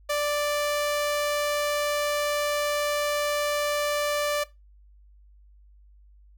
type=tone; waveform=sawtooth; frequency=587.3 Hz; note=D5; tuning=in tune; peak=-20 dBFS; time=0.09-4.44 s; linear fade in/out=10 ms; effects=noise-tail reverb RT60 0.2 s tail -18 dB re dry + added 50 Hz sine -51 dBFS peak until 6.37 s